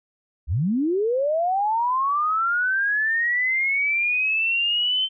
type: linear sweep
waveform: sine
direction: up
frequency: 57.5 to 3097 Hz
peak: -19 dBFS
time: 0.47-5.09 s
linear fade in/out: 50 ms
effects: none